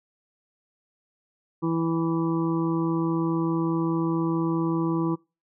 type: harmonic tone with a mistuned harmonic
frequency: 164.81 Hz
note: E3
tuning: in tune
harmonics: 1 / 2 / 3 / 5 / 6 / 7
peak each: -27 / -24 / -38 / -43 / -35 / -37 dBFS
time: 1.62-5.16 s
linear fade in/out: 20 ms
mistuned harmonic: 5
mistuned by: -15 cents
effects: noise-tail reverb RT60 0.3 s tail -26 dB re dry